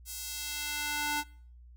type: tone with high-pass filter sweep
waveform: square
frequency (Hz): 295.1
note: D4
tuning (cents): +8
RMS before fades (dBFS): -35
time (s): 0.05-1.24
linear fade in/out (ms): 50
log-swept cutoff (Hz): 7400 to 790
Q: 0.76
effects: noise-tail reverb RT60 0.5 s tail -23 dB re dry + added 60 Hz sine -50 dBFS peak until 1.76 s